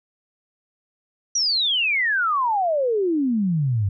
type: exponential sweep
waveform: sine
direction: down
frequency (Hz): 5920 to 94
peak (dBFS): -18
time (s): 1.35-3.89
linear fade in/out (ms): 5
effects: none